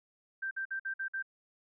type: tone bursts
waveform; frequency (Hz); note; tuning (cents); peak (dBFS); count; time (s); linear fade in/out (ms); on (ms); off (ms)
sine; 1568; G6; 0; -33; 6; 0.42-1.226; 10; 91; 52
effects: none